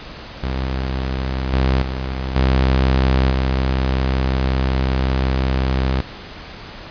sawtooth tone with level steps, 65.41 Hz, C2, in tune, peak -16 / -10 / -18 / -9 / -12 dBFS, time 0.43-6.01 s, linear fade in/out 5 ms, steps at 1.53 / 1.82 / 2.36 / 3.31 s, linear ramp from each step 2 ms, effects pink hiss -35 dBFS RMS until 6.9 s + resampled to 11025 Hz

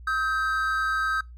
triangle tone pair together, 1276.9 / 1568 Hz, D#6 / G6, +44 / 0 cents, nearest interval major third, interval 356 cents, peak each -24 dBFS, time 0.07-1.21 s, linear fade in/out 5 ms, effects noise-tail reverb RT60 0.2 s tail -23 dB re dry + added 60 Hz sine -41 dBFS peak until 1.37 s

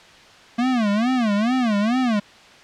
square tone with vibrato, 228.8 Hz, A#3, 32 cents flat, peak -18 dBFS, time 0.58-2.2 s, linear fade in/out 10 ms, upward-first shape sine, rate 2.3 Hz, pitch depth 220 cents each way, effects white hiss -46 dBFS RMS until 2.63 s + low-pass 4000 Hz 12 dB/octave

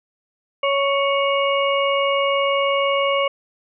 harmonic tone with a mistuned harmonic, 556 Hz, C#5, 5 cents sharp, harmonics 1 / 2 / 4 / 5, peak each -19 / -22 / -25 / -26 dBFS, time 0.63-3.28 s, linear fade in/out 5 ms, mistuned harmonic 5, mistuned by +43 cents, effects none

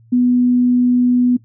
sine tone, 246.9 Hz, B3, in tune, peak -10 dBFS, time 0.12-1.37 s, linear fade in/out 10 ms, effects noise-tail reverb RT60 0.1 s tail -17 dB re dry + added 114 Hz sine -45 dBFS peak until 1.44 s

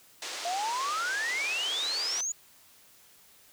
white band-pass noise, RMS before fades -38 dBFS, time 0.22-2.21 s, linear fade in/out 2 ms, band 350 to 6900 Hz, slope 24 dB/octave
sine exponential sweep, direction up, 679 to 6940 Hz, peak -29 dBFS, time 0.45-2.32 s, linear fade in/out 2 ms
effects white hiss -58 dBFS RMS until 3.52 s

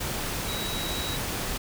sine tone in noise, 3864 Hz, B7, 39 cents flat, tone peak -34 dBFS, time 0.48-1.17 s, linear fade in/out 10 ms, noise pink, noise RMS -31 dBFS, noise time 0-1.58 s, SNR -6 dB, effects none

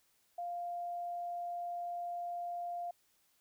sine tone, 698.5 Hz, F5, in tune, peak -37 dBFS, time 0.38-2.91 s, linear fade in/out 5 ms, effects white hiss -73 dBFS RMS until 3.4 s

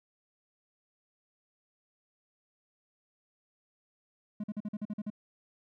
triangle tone bursts, 210 Hz, G#3, 19 cents sharp, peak -31 dBFS, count 9, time 4.4-5.102 s, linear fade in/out 5 ms, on 38 ms, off 45 ms, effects none

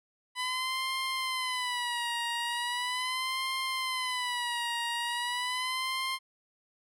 15% pulse tone with vibrato, 996 Hz, B5, 14 cents sharp, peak -24 dBFS, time 0.35-6.19 s, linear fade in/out 50 ms, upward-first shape sine, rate 0.39 Hz, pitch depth 98 cents each way, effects low-pass 11000 Hz 12 dB/octave

